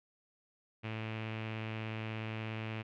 sawtooth tone with low-pass filter, 110.4 Hz, A2, 6 cents sharp, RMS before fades -40 dBFS, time 0.83-2.83 s, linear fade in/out 20 ms, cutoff 2600 Hz, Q 3.7, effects none

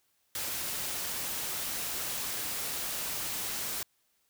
white noise, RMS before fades -35 dBFS, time 0.35-3.83 s, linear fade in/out 2 ms, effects white hiss -73 dBFS RMS until 4.29 s

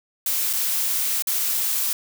blue noise with dropouts, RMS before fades -23 dBFS, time 0.26-1.93 s, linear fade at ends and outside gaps 2 ms, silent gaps 0.53-0.534 / 1.223-1.271 s, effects none

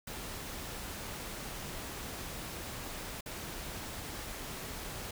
pink noise with dropouts, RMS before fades -42 dBFS, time 0.07-5.11 s, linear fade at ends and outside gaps 5 ms, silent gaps 3.209-3.259 s, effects none

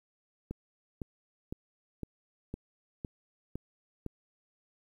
click train, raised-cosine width 3 ms, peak -24 dBFS, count 8, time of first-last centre 0.51-4.063 s, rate 1.97 Hz, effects 10-bit

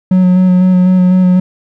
triangle tone with vibrato, 183.2 Hz, F#3, 17 cents flat, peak -3 dBFS, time 0.11-1.4 s, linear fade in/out 5 ms, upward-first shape square, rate 4 Hz, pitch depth 15 cents each way, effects none

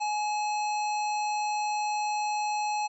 harmonic tone with a mistuned harmonic, 840 Hz, G#5, 19 cents sharp, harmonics 1 / 3 / 5 / 7 / 9, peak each -27 / -37 / -41 / -44 / -46 dBFS, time 0-2.88 s, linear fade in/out 20 ms, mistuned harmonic 3, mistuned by +45 cents, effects none

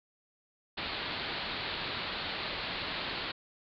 white low-pass noise, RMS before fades -37 dBFS, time 0.77-3.32 s, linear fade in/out 10 ms, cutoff 4500 Hz, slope 96 dB/octave, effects none

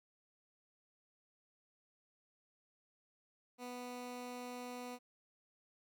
15% pulse tone, 246.9 Hz, B3, in tune, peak -38 dBFS, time 3.58-4.99 s, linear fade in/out 50 ms, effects none

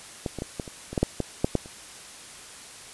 clicks, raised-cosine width 2 ms, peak -14 / -19 / -16 / -16 / -25 / -21 / -10 / -6 / -12 / -7 / -8 / -29 dBFS, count 12, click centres 0.262 / 0.387 / 0.421 / 0.598 / 0.678 / 0.93 / 0.978 / 1.03 / 1.203 / 1.445 / 1.553 / 1.659 s, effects white hiss -44 dBFS RMS until 2.93 s + resampled to 24000 Hz

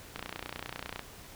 click train, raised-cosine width 0.3 ms, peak -20 dBFS, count 26, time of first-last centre 0.16-0.993 s, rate 30 Hz, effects pink hiss -50 dBFS RMS until 1.35 s

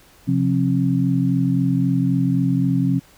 sine tone cluster, 132.8 / 176.6 / 269.2 Hz, C3 / F3 / C4, +26 / +20 / +49 cents, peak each -20 dBFS, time 0.27-3 s, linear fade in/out 20 ms, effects pink hiss -51 dBFS RMS until 3.17 s

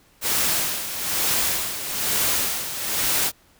white noise with tremolo, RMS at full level -21 dBFS, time 0.21-3.32 s, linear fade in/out 50 ms, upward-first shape sine, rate 1.1 Hz, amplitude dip 65%, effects pink hiss -57 dBFS RMS until 3.59 s

